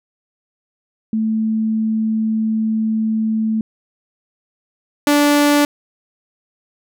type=tone pair in turn; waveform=sine / sawtooth; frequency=220 / 291.1 Hz; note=A3 / D4; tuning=0 / -15 cents; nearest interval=perfect fourth; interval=485 cents; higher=second; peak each=-15 / -7 dBFS; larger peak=second; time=1.13-3.61 / 5.07-5.65 s; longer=first; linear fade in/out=2 ms; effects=none